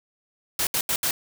white noise bursts at uneven times, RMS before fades -24 dBFS, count 4, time 0.59-0.67 / 0.74-0.81 / 0.89-0.96 / 1.03-1.11 s, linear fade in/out 2 ms, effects none

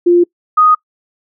sine tone pair in turn, 349.2 / 1244.4 Hz, F4 / D#6, 0 / 0 cents, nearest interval octave + minor seventh, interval 2200 cents, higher second, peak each -5 dBFS, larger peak neither, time 0.06-0.24 / 0.57-0.75 s, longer neither, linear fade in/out 10 ms, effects noise-tail reverb RT60 0.1 s tail -25 dB re dry

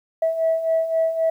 sine beating tone pair, 648 / 651.8 Hz, E5 / E5, -30 / -20 cents, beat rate 3.8 Hz, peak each -24 / -18 dBFS, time 0.22-1.3 s, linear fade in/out 5 ms, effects tanh soft clip ceiling -12 dBFS + 9-bit

